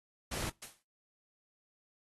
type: noise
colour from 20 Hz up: pink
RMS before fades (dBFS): -38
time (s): 0.31-0.5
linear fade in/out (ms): 10
type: noise with exponential decay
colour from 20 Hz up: white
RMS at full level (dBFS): -41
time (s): 0.62-0.83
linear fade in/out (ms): 5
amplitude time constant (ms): 44
effects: noise-tail reverb RT60 0.3 s tail -25 dB re dry + AAC 32 kbps